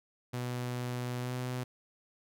sawtooth tone with pitch glide, 123.47 to 125.77 Hz, B2 to B2, 0 to +32 cents, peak -30 dBFS, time 0.33-1.64 s, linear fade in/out 10 ms, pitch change +32 cents, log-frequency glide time 1.19-1.33 s, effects none

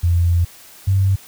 sine tone pair in turn, 86.1 / 96.64 Hz, F2 / G2, -24 / -24 cents, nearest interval major second, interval 200 cents, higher second, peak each -12 dBFS, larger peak neither, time 0.03-0.45 / 0.87-1.16 s, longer first, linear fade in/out 10 ms, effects white hiss -43 dBFS RMS until 1.27 s

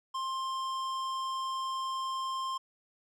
triangle tone with hard clipping, 1055 Hz, C6, 14 cents sharp, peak -34 dBFS, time 0.14-2.58 s, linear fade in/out 10 ms, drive 16 dB, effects none

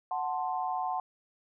sine chord, F# diminished, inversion none, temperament equal, 740 / 880 / 1046.5 Hz, F#5 / A5 / C6, 0 / 0 / 0 cents, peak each -32 / -35 / -36 dBFS, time 0.11-1 s, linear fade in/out 2 ms, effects none

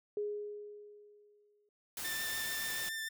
sine tone with exponential decay, 415.3 Hz, G#4, in tune, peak -32 dBFS, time 0.17-1.69 s, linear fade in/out 2 ms, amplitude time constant 330 ms
white noise, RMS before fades -41 dBFS, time 1.97-2.89 s, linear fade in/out 2 ms
sawtooth tone with vibrato, 1783 Hz, A6, 22 cents sharp, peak -34 dBFS, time 2.04-3.09 s, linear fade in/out 10 ms, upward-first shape triangle, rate 6.9 Hz, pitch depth 16 cents each way
effects none

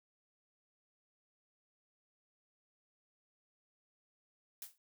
blue noise with exponential decay, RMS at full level -42 dBFS, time 4.62-4.78 s, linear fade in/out 1 ms, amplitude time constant 33 ms, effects noise-tail reverb RT60 0.1 s tail -23 dB re dry

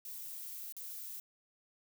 violet noise with dropouts, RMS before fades -45 dBFS, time 0.05-1.2 s, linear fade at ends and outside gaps 1 ms, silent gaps 0.724-0.766 s, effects none

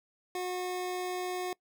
25% pulse tone, 363.4 Hz, F#4, 31 cents flat, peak -29 dBFS, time 0.35-1.53 s, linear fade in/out 2 ms, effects noise-tail reverb RT60 0.1 s tail -23 dB re dry

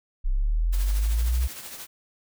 sine linear sweep, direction up, 30.64 to 64.3 Hz, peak -20 dBFS, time 0.24-1.48 s, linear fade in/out 20 ms
white noise with tremolo, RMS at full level -37 dBFS, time 0.72-1.87 s, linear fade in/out 20 ms, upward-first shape triangle, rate 13 Hz, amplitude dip 55%
effects none

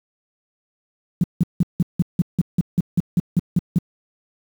sine tone bursts, 174.61 Hz, F3, in tune, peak -12 dBFS, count 14, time 1.21-3.784 s, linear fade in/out 2 ms, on 26 ms, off 170 ms, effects high-pass 60 Hz 12 dB/octave + 7-bit

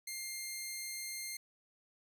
10% pulse tone, 2111 Hz, C7, 15 cents sharp, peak -31 dBFS, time 0.07-1.37 s, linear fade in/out 5 ms, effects none

